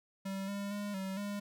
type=tone with pitch steps; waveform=square; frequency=193.9 / 200.7 / 204.7 / 191.3 / 203.5 Hz; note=G3 / G3 / G#3 / G3 / G#3; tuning=-19 / +41 / -25 / -42 / -35 cents; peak=-37 dBFS; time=0.25-1.4 s; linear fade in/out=10 ms; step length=230 ms; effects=none